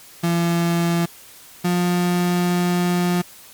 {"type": "tone pair in turn", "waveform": "35% pulse", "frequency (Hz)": [170.1, 176.98], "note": ["F3", "F3"], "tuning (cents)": [-45, 23], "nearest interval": "minor second", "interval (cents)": 68, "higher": "second", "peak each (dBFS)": -15, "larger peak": "neither", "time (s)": [[0.23, 1.06], [1.64, 3.22]], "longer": "second", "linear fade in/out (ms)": 10, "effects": ["white hiss -44 dBFS RMS until 3.53 s", "MP3 96 kbps"]}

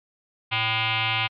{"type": "tone with frequency modulation", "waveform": "sine", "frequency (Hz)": 112, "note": "A2", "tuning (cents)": 31, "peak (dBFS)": -21, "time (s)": [0.51, 1.28], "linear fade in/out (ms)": 20, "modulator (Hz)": 445, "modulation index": 7.2, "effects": ["MP3 64 kbps"]}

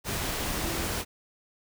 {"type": "tone in noise", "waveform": "sine", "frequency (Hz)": 331.2, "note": "E4", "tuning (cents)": 8, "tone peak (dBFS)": -37, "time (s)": [0.62, 0.89], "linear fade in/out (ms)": 50, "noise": "pink", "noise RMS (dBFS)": -31, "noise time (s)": [0.04, 1.05], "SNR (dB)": -9, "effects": []}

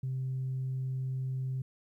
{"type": "tone", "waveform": "sine", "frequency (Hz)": 130.81, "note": "C3", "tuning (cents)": 0, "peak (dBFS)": -30, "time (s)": [0.03, 1.62], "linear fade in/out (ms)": 5, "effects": ["tanh soft clip ceiling -28 dBFS", "12-bit"]}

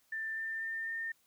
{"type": "tone with pitch steps", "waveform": "sine", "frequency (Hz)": [1780, 1792.4, 1804.8, 1817.4], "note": ["A6", "A6", "A6", "A#6"], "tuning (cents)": [20, 32, 44, -44], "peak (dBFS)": -35, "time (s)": [0.12, 1.12], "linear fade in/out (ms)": 5, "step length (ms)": 250, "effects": ["white hiss -71 dBFS RMS until 1.26 s"]}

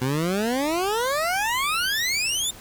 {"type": "exponential sweep", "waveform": "20% pulse", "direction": "up", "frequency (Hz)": [123.47, 3676], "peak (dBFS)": -17, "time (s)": [0.01, 2.51], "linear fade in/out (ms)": 10, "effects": ["pink hiss -44 dBFS RMS until 2.6 s"]}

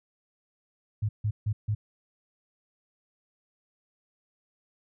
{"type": "tone bursts", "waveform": "sine", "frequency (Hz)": 106, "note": "G#2", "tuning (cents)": 36, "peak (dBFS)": -24, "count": 4, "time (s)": [1.02, 1.75], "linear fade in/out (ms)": 10, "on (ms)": 70, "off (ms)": 150, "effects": []}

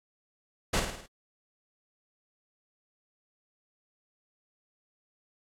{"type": "noise with echo", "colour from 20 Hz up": "pink", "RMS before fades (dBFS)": -26, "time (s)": [0.73, 0.8], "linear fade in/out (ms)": 10, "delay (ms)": 53, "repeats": 5, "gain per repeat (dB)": -5, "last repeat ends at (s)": 1.065, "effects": ["low-pass 9000 Hz 12 dB/octave", "AAC 64 kbps"]}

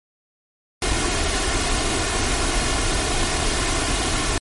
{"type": "noise with comb filter", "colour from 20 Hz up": "pink", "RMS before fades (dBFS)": -21, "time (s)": [0.82, 4.38], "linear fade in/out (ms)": 2, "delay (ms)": 2.8, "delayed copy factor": 0.55, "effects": ["MP3 48 kbps"]}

